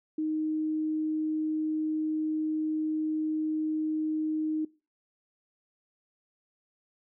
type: tone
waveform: sine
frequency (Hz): 311.1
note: D#4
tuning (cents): 0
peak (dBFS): -27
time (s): 0.18-4.65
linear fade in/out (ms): 5
effects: noise-tail reverb RT60 0.3 s tail -21 dB re dry